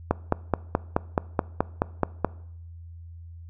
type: click train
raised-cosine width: 1 ms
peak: -6 dBFS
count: 11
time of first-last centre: 0.11-2.247 s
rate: 4.68 Hz
effects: noise-tail reverb RT60 0.7 s tail -21 dB re dry + added 84 Hz sine -40 dBFS peak until 3.49 s